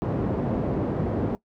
pink band-pass noise, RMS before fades -26 dBFS, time 0.02-1.35 s, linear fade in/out 0 ms, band 110 to 510 Hz, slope 12 dB/octave, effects noise-tail reverb RT60 0.1 s tail -19 dB re dry

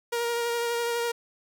sawtooth tone with vibrato, 471.1 Hz, A#4, 18 cents sharp, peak -22 dBFS, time 0.12-1.12 s, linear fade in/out 10 ms, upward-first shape sine, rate 12 Hz, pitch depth 16 cents each way, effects none

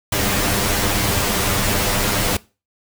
pink noise with comb filter, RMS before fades -19 dBFS, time 0.12-2.37 s, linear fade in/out 5 ms, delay 10 ms, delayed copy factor +0.8, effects noise-tail reverb RT60 0.3 s tail -21 dB re dry

